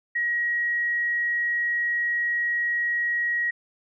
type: tone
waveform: sine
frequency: 1900 Hz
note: A#6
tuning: 33 cents sharp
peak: -22 dBFS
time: 0.15-3.51 s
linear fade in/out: 10 ms
effects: none